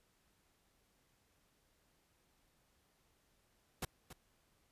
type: noise with echo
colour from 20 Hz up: pink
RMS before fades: -39 dBFS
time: 3.82-3.85 s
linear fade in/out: 5 ms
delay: 280 ms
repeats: 1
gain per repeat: -13 dB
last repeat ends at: 4.13 s
effects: pink hiss -75 dBFS RMS until 4.71 s + resampled to 32000 Hz